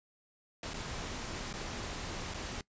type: noise with dropouts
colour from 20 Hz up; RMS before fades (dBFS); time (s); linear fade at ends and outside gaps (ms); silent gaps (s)
pink; -40; 0.63-2.61; 2; 0.736-0.741 / 1.529-1.538 / 2.339-2.343
effects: noise-tail reverb RT60 0.1 s tail -21 dB re dry + resampled to 16000 Hz